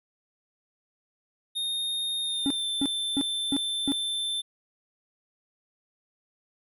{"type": "tone with pitch glide", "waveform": "square", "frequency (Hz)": [3689, 3547], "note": ["A#7", "A7"], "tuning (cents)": [-19, 13], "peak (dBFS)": -28, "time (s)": [1.55, 4.42], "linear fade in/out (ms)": 20, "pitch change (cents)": -68, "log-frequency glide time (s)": [2.21, 2.66]}
{"type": "tone bursts", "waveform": "triangle", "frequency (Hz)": 277.2, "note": "C#4", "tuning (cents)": 0, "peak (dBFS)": -21, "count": 5, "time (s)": [2.46, 3.92], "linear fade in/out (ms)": 0, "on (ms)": 44, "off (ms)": 310}
{"effects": []}